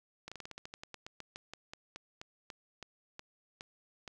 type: slowing click train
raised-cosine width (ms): 0.2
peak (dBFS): -27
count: 23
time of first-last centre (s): 0.28-4.078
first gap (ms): 36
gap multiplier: 1.13
effects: none